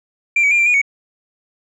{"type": "tone with pitch steps", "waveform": "sine", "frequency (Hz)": [2367, 2271, 2402, 2357, 2447, 2232], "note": ["D7", "C#7", "D7", "D7", "D#7", "C#7"], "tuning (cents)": [13, 41, 38, 6, -29, 11], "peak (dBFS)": -9, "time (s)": [0.36, 0.816], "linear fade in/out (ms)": 5, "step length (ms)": 76, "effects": ["tanh soft clip ceiling -9 dBFS"]}